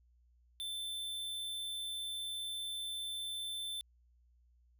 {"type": "tone", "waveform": "square", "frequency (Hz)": 3539, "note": "A7", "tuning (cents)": 9, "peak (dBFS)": -39, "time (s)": [0.6, 3.81], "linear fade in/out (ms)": 0, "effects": ["added 60 Hz sine -65 dBFS peak until 4.79 s"]}